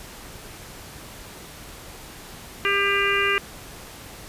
harmonic tone, 398.9 Hz, G4, 30 cents sharp, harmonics 1 / 3 / 4 / 5 / 6 / 7, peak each -26 / -26 / -26 / -26 / -26 / -26 dBFS, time 2.65-3.38 s, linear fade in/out 0 ms, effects pink hiss -41 dBFS RMS until 4.28 s + resampled to 32000 Hz

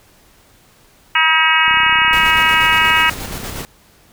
harmonic tone, 319.4 Hz, D#4, 45 cents sharp, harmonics 3 / 4 / 5 / 6 / 7 / 8 / 9, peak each -18 / -18 / -18 / -18 / -18 / -18 / -18 dBFS, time 1.15-3.1 s, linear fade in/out 5 ms
click train, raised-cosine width 3 ms, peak -21 dBFS, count 64, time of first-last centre 1.68-3.618 s, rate 32.5 Hz
pink noise with tremolo, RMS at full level -26 dBFS, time 2.13-3.65 s, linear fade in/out 0 ms, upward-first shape square, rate 8.4 Hz, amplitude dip 35%
effects pink hiss -50 dBFS RMS until 4.12 s

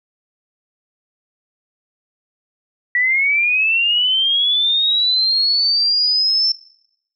sine linear sweep, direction up, 1933 to 5360 Hz, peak -13 dBFS, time 2.95-6.52 s, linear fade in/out 2 ms, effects noise-tail reverb RT60 0.8 s tail -22 dB re dry

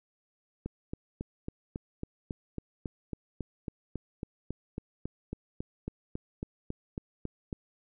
click train, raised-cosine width 3 ms, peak -22 dBFS, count 26, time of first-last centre 0.66-7.528 s, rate 3.64 Hz, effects none

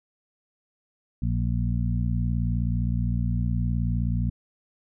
harmonic tone with a mistuned harmonic, 59.3 Hz, A#1, 30 cents sharp, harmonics 1 / 2 / 3 / 4, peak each -26 / -26 / -30 / -33 dBFS, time 1.22-4.3 s, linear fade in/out 5 ms, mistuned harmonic 4, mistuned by -26 cents, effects none

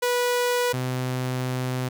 sawtooth tone pair in turn, 489.4 / 127.62 Hz, B4 / C3, -16 / -43 cents, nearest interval octave + major seventh, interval 2327 cents, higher first, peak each -17 / -21 dBFS, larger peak first, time 0.02-0.73 / 0.73-1.89 s, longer second, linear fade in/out 10 ms, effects none

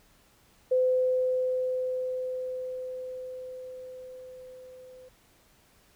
sine tone with level ramp, 510 Hz, C5, 44 cents flat, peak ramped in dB -20 to -47 dBFS, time 0.71-5.09 s, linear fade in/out 10 ms, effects pink hiss -62 dBFS RMS until 5.95 s

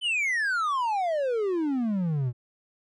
triangle exponential sweep, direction down, 3090 to 116.54 Hz, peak -22 dBFS, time 0.01-2.33 s, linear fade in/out 50 ms, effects resampled to 24000 Hz

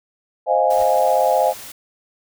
sine chord, F minor seventh, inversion second, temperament equal, 523.3 / 622.3 / 698.5 / 830.6 Hz, C5 / Eb5 / F5 / Ab5, 0 / 0 / 0 / 0 cents, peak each -19 dBFS, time 0.46-1.54 s, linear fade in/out 50 ms
pink noise with exponential growth, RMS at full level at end -35 dBFS, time 0.6-0.83 s, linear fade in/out 5 ms, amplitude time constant 49 ms
white noise, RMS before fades -36 dBFS, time 0.7-1.72 s, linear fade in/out 5 ms
effects none

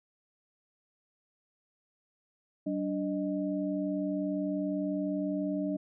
sine tone cluster, 191.3 / 291.3 / 617 Hz, G3 / D4 / D#5, -42 / -14 / -15 cents, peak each -35 / -31 / -37 dBFS, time 2.66-5.77 s, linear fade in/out 10 ms, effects none

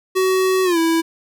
square tone with pitch glide, 375.6 to 328.9 Hz, F#4 to E4, +26 to -4 cents, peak -15 dBFS, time 0.15-1.02 s, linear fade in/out 20 ms, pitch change -230 cents, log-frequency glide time 0.64-0.78 s, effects none

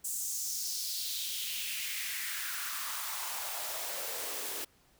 white noise with high-pass filter sweep, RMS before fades -37 dBFS, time 0.04-4.65 s, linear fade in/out 10 ms, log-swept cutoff 8000 to 350 Hz, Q 2.8, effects pink hiss -66 dBFS RMS until 4.99 s

